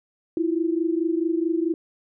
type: tone pair together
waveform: sine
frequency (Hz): 325 / 349.6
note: E4 / F4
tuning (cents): -24 / +2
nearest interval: minor second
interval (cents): 126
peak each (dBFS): -22 / -25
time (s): 0.37-1.74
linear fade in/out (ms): 2
effects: none